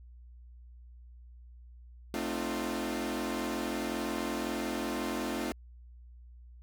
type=chord; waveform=sawtooth; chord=F dominant seventh; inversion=first; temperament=equal with one note detuned; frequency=220 / 261.6 / 303.7 / 349.2 Hz; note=A3 / C4 / Eb4 / F4; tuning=0 / 0 / -42 / 0 cents; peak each=-34 dBFS; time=2.14-5.52 s; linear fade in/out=0 ms; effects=added 60 Hz sine -49 dBFS peak until 6.62 s